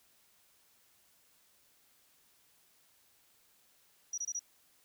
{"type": "tone bursts", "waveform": "sine", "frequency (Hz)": 5810, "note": "F#8", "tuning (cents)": -32, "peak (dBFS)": -34, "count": 4, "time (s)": [4.13, 4.394], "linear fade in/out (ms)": 5, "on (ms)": 48, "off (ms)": 24, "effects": ["white hiss -68 dBFS RMS until 4.84 s"]}